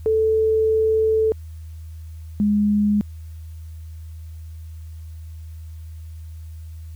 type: tone pair in turn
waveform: sine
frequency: 439.3 / 207.3 Hz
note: A4 / G#3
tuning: -3 / -3 cents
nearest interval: octave + minor second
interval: 1300 cents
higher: first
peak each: -15 dBFS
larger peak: neither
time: 0.06-1.32 / 2.4-3.01 s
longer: first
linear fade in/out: 0 ms
effects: added 80 Hz sine -33 dBFS peak until 6.95 s + white hiss -58 dBFS RMS until 6.95 s